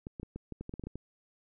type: clicks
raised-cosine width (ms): 3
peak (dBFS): -27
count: 12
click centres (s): 0.069 / 0.198 / 0.231 / 0.36 / 0.523 / 0.61 / 0.694 / 0.739 / 0.796 / 0.838 / 0.87 / 0.956
effects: none